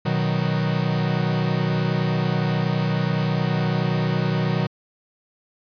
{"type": "chord", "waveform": "45% pulse", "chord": "B major", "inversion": "none", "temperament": "equal", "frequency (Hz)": [123.47, 155.56, 185], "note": ["B2", "D#3", "F#3"], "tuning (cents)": [0, 0, 0], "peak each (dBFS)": [-25, -23, -25], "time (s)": [0.05, 4.67], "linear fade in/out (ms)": 10, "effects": ["resampled to 11025 Hz"]}